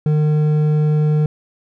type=tone with hard clipping; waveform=triangle; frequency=151.8 Hz; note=D#3; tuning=42 cents flat; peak=-14 dBFS; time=0.06-1.26 s; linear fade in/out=2 ms; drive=10 dB; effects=none